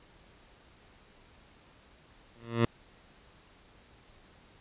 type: tone with exponential growth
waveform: 15% pulse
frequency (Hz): 116.54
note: A#2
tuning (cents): 0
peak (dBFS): -14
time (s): 2.36-2.65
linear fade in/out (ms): 0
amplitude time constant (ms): 63
effects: pink hiss -59 dBFS RMS until 4.6 s + resampled to 8000 Hz